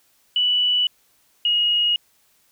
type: tone pair in turn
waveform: sine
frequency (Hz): 2960 / 2881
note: F#7 / F#7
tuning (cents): 0 / -47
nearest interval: unison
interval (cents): 47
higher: first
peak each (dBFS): -16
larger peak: neither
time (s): 0.36-0.87 / 1.45-1.96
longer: neither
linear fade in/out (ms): 2
effects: white hiss -61 dBFS RMS until 2.51 s